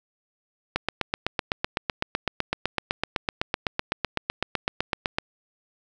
click train, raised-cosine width 0.3 ms, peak -7 dBFS, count 36, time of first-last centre 0.76-5.185 s, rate 7.91 Hz, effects none

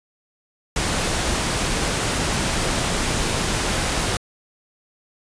pink noise, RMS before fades -22 dBFS, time 0.76-4.17 s, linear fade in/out 2 ms, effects resampled to 22050 Hz

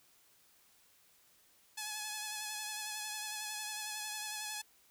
5% pulse tone with vibrato, 850 Hz, G#5, 40 cents sharp, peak -27 dBFS, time 1.77-4.62 s, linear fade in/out 10 ms, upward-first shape sine, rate 11 Hz, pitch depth 28 cents each way, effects white hiss -67 dBFS RMS until 4.9 s

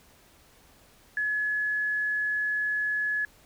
sine tone, 1700 Hz, G#6, 40 cents sharp, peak -25 dBFS, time 1.17-3.25 s, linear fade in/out 2 ms, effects pink hiss -58 dBFS RMS until 3.45 s

